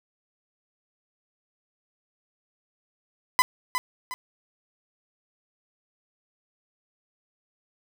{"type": "tone with echo", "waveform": "30% pulse", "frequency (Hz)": 1008, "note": "B5", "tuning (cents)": 35, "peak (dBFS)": -13, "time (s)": [3.39, 3.42], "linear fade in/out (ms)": 0, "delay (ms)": 360, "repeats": 2, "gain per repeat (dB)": -8, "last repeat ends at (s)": 4.14, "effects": []}